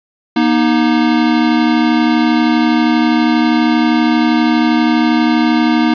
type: tone pair together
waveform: square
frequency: 238.6 / 311.1 Hz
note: A#3 / D#4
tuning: +41 / 0 cents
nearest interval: perfect fourth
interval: 459 cents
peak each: -13 dBFS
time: 0.36-5.94 s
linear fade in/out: 5 ms
effects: resampled to 11025 Hz + 8-bit